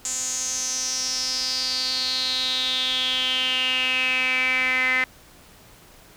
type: tone with band-pass filter sweep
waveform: sawtooth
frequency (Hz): 256.9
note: C4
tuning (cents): -32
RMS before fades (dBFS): -24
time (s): 0.05-5.04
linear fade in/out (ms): 2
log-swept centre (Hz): 7200 to 2000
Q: 7.7
effects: pink hiss -50 dBFS RMS until 6.16 s